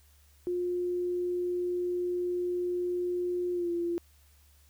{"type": "tone with pitch glide", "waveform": "sine", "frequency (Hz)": [355.6, 343.7], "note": ["F4", "F4"], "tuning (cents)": [31, -28], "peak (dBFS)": -28, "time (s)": [0.47, 3.98], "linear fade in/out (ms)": 0, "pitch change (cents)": -59, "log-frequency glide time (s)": [3.53, 3.7], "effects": ["added 72 Hz sine -59 dBFS peak until 4.69 s", "white hiss -65 dBFS RMS until 4.69 s"]}